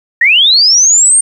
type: linear sweep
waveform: sine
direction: up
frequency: 1800 to 8870 Hz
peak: -4 dBFS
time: 0.21-1.21 s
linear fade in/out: 5 ms
effects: 7-bit